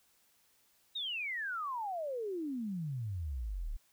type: exponential sweep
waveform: sine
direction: down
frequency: 3827 to 32.87 Hz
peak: -35 dBFS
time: 0.95-3.77 s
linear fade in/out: 10 ms
effects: white hiss -70 dBFS RMS until 3.92 s